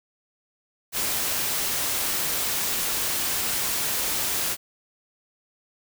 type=noise; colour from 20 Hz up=white; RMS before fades=-26 dBFS; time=0.92-4.57 s; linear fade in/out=50 ms; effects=none